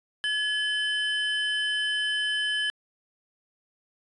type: tone pair together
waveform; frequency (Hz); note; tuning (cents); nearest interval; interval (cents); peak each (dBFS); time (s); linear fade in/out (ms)
triangle; 1700 / 3052; G#6 / G7; +40 / -47; minor seventh; 1013; -26; 0.24-2.7; 0
effects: resampled to 24000 Hz